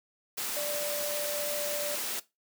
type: tone in noise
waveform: sine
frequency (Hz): 587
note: D5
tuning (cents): -1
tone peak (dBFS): -33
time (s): 0.56-1.96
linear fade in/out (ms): 10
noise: white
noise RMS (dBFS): -34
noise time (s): 0.37-2.2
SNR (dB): -2
effects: noise-tail reverb RT60 0.2 s tail -17 dB re dry + high-pass 200 Hz 12 dB/octave